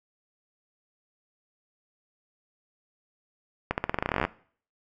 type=accelerating click train; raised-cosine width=0.5 ms; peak=-10 dBFS; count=18; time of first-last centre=3.71-4.251 s; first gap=69 ms; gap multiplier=0.89; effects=noise-tail reverb RT60 0.5 s tail -20 dB re dry